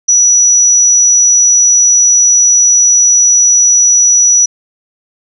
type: tone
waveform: sine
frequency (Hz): 5880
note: F#8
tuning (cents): -12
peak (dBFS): -4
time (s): 0.08-4.46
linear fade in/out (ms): 10
effects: none